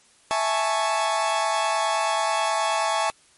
40% pulse chord, A major seventh, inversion second, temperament equal, 659.3 / 830.6 / 880 / 1108.7 Hz, E5 / G#5 / A5 / C#6, 0 / 0 / 0 / 0 cents, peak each -26 dBFS, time 0.31-3.1 s, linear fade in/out 0 ms, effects white hiss -57 dBFS RMS until 3.37 s + MP3 48 kbps

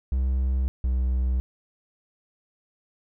triangle tone pair in turn, 64.9 / 63.27 Hz, C2 / B1, -13 / +43 cents, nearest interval unison, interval 44 cents, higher first, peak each -19 dBFS, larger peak neither, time 0.12-0.68 / 0.84-1.4 s, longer neither, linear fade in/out 0 ms, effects none

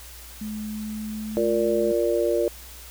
sine tone with pitch glide, 213.4 to 216.4 Hz, G#3 to A3, +47 to -29 cents, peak -29 dBFS, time 0.41-1.92 s, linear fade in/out 5 ms, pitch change +24 cents, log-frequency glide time 0.57-1.36 s
sine chord, Bb major, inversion second, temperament just, 349.6 / 466.2 / 582.7 Hz, F4 / Bb4 / D5, +2 / 0 / -14 cents, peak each -24 dBFS, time 1.37-2.48 s, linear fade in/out 0 ms
effects added 60 Hz sine -44 dBFS peak until 2.9 s + white hiss -44 dBFS RMS until 2.9 s

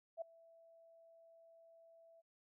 sine tone with ADSR envelope, 662 Hz, E5, 7 cents sharp, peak -38 dBFS, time 0.17-2.22 s, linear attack 46 ms, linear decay 6 ms, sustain -24 dB, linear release 25 ms, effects none

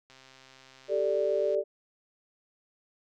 click train, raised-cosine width 0.2 ms, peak -36 dBFS, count 192, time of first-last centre 0.1-1.547 s, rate 132 Hz
sine chord, G suspended second, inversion none, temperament equal, 392 / 440 / 587.3 Hz, G4 / A4 / D5, 0 / 0 / 0 cents, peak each -30 / -30 / -27 dBFS, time 0.88-1.64 s, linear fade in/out 50 ms
effects none

